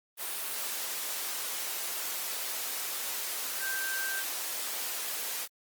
sine tone in noise, 1565 Hz, G6, 3 cents flat, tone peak -33 dBFS, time 3.59-4.24 s, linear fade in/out 50 ms, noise white, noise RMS -35 dBFS, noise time 0.17-5.48 s, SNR -1 dB, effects high-pass 400 Hz 12 dB/octave + Opus 32 kbps

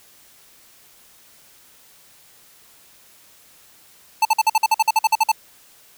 square tone bursts, 880 Hz, A5, in tune, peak -13 dBFS, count 14, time 4.22-5.318 s, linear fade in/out 5 ms, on 32 ms, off 50 ms, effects white hiss -51 dBFS RMS until 5.97 s

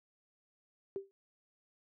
sine tone with exponential decay, 392 Hz, G4, in tune, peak -32 dBFS, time 0.96-1.11 s, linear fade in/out 0 ms, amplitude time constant 31 ms, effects high-pass 80 Hz 12 dB/octave

